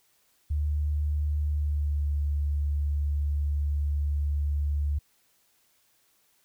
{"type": "tone with pitch glide", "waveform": "sine", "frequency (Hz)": [74.3, 72.69], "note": ["D2", "D2"], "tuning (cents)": [21, -17], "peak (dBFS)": -24, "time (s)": [0.5, 4.99], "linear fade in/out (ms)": 10, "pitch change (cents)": -38, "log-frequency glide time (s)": [1.47, 2.08], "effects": ["white hiss -67 dBFS RMS until 6.44 s"]}